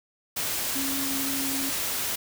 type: tone in noise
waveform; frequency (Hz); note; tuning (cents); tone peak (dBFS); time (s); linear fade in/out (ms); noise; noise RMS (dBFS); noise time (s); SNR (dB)
sine; 272.7; C#4; -28; -31; 0.75-1.7; 10; white; -29; 0.36-2.16; -5
effects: none